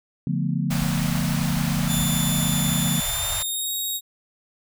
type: chord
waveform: sine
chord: B half-diminished seventh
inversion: first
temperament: equal with one note detuned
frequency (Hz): 144.06 / 174.61 / 220 / 246.9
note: D3 / F3 / A3 / B3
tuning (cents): -33 / 0 / 0 / 0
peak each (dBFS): -25 / -25 / -29 / -30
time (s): 0.27-3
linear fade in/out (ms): 2
type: band-stop noise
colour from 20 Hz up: pink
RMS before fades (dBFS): -30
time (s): 0.7-3.43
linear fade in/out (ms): 10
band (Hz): 140 to 560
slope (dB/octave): 48
type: tone with pitch glide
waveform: 10% pulse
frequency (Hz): 3520 to 3773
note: A7 to A#7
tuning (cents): 0 to +20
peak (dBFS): -18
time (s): 1.87-4.01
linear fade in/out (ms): 50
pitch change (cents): +120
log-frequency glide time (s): 2.96-3.71
effects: none